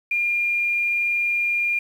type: tone with quantisation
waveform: sine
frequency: 2407 Hz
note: D7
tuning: 42 cents sharp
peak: -19 dBFS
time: 0.11-1.79 s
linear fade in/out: 5 ms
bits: 8
effects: none